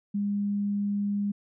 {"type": "tone", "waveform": "sine", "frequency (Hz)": 203.1, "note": "G#3", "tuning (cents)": -38, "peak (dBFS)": -25, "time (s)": [0.14, 1.32], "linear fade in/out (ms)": 10, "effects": []}